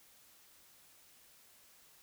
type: silence
effects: white hiss -63 dBFS RMS until 2.02 s